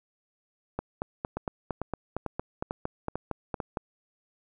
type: two click trains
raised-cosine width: 1 ms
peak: -17 / -16 dBFS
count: 6 / 14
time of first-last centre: 1.37-3.602 / 0.79-3.772 s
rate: 2.24 / 4.36 Hz
effects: none